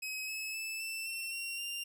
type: tone with pitch steps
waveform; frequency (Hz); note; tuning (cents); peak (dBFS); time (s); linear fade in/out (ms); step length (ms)
sawtooth; 2547 / 2586 / 2625 / 2664 / 2705 / 2746 / 2787; D#7 / E7 / E7 / E7 / E7 / F7 / F7; +40 / -34 / -8 / +18 / +44 / -30 / -4; -34; 0.02-1.84; 10; 260
effects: none